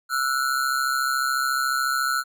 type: ring-modulated tone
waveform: square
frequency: 1396.9 Hz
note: F6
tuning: in tune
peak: -19 dBFS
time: 0.09-2.24 s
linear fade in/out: 50 ms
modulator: 67 Hz
effects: none